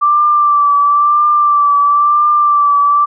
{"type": "tone with vibrato", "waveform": "sine", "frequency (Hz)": 1172, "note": "D6", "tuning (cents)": -4, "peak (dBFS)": -7, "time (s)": [0.01, 3.06], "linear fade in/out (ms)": 20, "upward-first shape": "triangle", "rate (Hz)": 0.99, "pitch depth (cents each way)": 37, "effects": []}